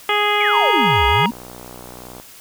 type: harmonic tone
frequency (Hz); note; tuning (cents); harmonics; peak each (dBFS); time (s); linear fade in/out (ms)
415.3; G#4; 0; 1 / 2 / 3 / 4 / 5 / 6 / 7 / 8; -22 / -21 / -21 / -27 / -21 / -27 / -25 / -26; 0.09-1.26; 2
type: exponential two-way sweep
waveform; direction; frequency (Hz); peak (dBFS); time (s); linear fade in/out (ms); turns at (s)
sine; down then up; 2489 to 60 to 253.6; -19; 0.4-1.31; 5; 1.07
type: tone with pitch glide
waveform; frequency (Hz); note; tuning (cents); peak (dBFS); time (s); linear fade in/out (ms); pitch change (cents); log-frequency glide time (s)
triangle; 929 to 943.6; A#5 to A#5; -6 to +21; -16; 0.51-1.31; 50; +27; 0.77-1.18
type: click train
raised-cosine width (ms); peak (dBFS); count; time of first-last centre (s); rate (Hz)
1; -22; 55; 1.32-2.199; 61.4
effects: white hiss -42 dBFS RMS until 2.4 s